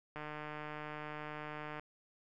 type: click train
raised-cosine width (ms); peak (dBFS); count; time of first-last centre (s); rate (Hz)
0.5; -29; 248; 0.16-1.796; 151
effects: none